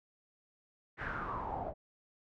pink noise with low-pass filter sweep, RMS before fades -39 dBFS, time 0.97-1.74 s, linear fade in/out 50 ms, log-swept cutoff 1800 to 650 Hz, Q 6.3, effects none

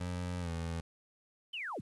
25% pulse tone with pitch glide, 89.2 to 83.23 Hz, F2 to E2, +37 to +17 cents, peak -32 dBFS, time 0-0.81 s, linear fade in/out 10 ms, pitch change -120 cents, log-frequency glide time 0.4-0.5 s
sine linear sweep, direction down, 3136 to 44.4 Hz, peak -37 dBFS, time 1.53-1.81 s, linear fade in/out 10 ms
effects resampled to 24000 Hz + 11-bit

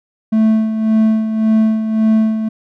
triangle tone with tremolo, 219.6 Hz, A3, 3 cents flat, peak -6 dBFS, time 0.32-2.49 s, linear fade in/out 10 ms, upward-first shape sine, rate 1.8 Hz, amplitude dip 60%, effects none

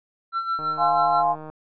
triangle tone with tremolo, 1349 Hz, E6, 40 cents sharp, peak -19 dBFS, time 0.32-1.24 s, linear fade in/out 50 ms, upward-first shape sine, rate 6.1 Hz, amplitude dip 65%
click train, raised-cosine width 1 ms, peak -25 dBFS, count 142, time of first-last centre 0.59-1.5 s, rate 155 Hz
sine chord, F minor, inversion none, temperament just, 698.5 / 838.1 / 1047.7 Hz, F5 / Ab5 / C6, 0 / +16 / +2 cents, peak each -21 / -22 / -24 dBFS, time 0.77-1.36 s, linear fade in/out 50 ms
effects resampled to 11025 Hz

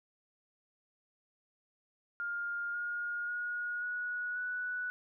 sine tone with pitch steps, 1409 / 1426.2 / 1443.6 / 1461.2 / 1479.1 Hz, F6 / F6 / F#6 / F#6 / F#6, +15 / +36 / -43 / -22 / -1 cents, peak -34 dBFS, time 2.2-4.9 s, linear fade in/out 0 ms, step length 540 ms, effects none

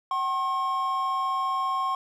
triangle tone pair together, 760 / 1074.8 Hz, F#5 / C6, +46 / +46 cents, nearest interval tritone, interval 600 cents, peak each -30 / -23 dBFS, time 0.11-1.95 s, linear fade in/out 2 ms, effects none

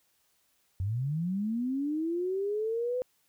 sine linear sweep, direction up, 88.8 to 509 Hz, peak -28 dBFS, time 0.8-3.02 s, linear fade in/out 0 ms, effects white hiss -71 dBFS RMS until 3.28 s

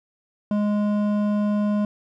sine tone with hard clipping, 207.7 Hz, G#3, in tune, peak -21 dBFS, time 0.51-1.85 s, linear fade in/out 2 ms, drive 10 dB, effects none

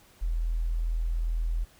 sine tone, 41.2 Hz, E1, in tune, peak -25 dBFS, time 0.21-1.65 s, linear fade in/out 20 ms, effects pink hiss -58 dBFS RMS until 1.79 s

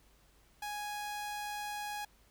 sawtooth tone, 830.6 Hz, G#5, in tune, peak -34 dBFS, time 0.62-2.05 s, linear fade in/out 5 ms, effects added 50 Hz sine -66 dBFS peak until 2.3 s + pink hiss -67 dBFS RMS until 2.3 s

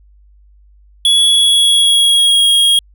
square tone with pitch glide, 3374 to 3276 Hz, G#7 to G#7, +27 to -24 cents, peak -8 dBFS, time 1.05-2.79 s, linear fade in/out 2 ms, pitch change -51 cents, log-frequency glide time 1.29-2.53 s, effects added 50 Hz sine -43 dBFS peak until 2.94 s

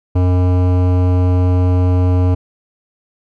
sine tone with hard clipping, 90.5 Hz, F#2, 38 cents flat, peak -12 dBFS, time 0.15-2.35 s, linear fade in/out 10 ms, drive 16 dB, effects none

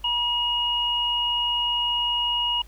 sine tone pair together, 960 / 2875 Hz, B5 / F7, -49 / +50 cents, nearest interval octave + perfect fifth, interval 1899 cents, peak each -28 / -22 dBFS, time 0.04-2.62 s, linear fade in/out 5 ms, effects added 50 Hz sine -43 dBFS peak until 2.67 s + pink hiss -55 dBFS RMS until 2.67 s

